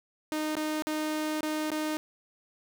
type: tone with dropouts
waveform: sawtooth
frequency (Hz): 308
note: D#4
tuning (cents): -17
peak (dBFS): -25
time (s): 0.32-1.97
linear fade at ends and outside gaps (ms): 0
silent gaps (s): 0.553-0.568 / 0.822-0.87 / 1.408-1.431 / 1.704-1.717
effects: none